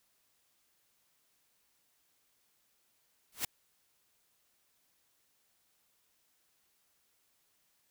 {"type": "noise with exponential growth", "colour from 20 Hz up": "white", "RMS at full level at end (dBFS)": -29, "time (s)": [3.32, 3.45], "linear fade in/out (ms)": 5, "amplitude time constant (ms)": 27, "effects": ["white hiss -74 dBFS RMS until 7.9 s"]}